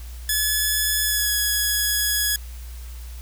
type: tone with pitch glide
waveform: 5% pulse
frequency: 1712 to 1678.7 Hz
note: A6 to G#6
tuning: -48 to +18 cents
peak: -9 dBFS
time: 0.29-2.36 s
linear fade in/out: 2 ms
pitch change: -34 cents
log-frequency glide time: 1.05-1.31 s
effects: added 60 Hz sine -33 dBFS peak until 3.21 s + white hiss -47 dBFS RMS until 3.21 s